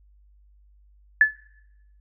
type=tone with exponential decay; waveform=sine; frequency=1729 Hz; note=A6; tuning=31 cents flat; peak=-8 dBFS; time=1.21-1.37 s; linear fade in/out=2 ms; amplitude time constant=33 ms; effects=noise-tail reverb RT60 0.9 s tail -22 dB re dry + added 50 Hz sine -53 dBFS peak until 2 s